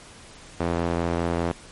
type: tone with band-pass filter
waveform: sawtooth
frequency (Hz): 85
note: F2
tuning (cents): -46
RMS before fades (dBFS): -25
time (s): 0.6-1.52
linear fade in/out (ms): 5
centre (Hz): 550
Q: 0.63
effects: pink hiss -46 dBFS RMS until 1.71 s + MP3 48 kbps